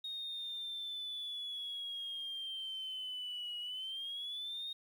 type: linear two-way sweep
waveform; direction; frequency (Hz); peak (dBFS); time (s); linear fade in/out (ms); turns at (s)
sine; down then up; 3729 to 2900 to 3729; -38; 0.04-4.73; 5; 3.59
effects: tanh soft clip ceiling -36 dBFS + 11-bit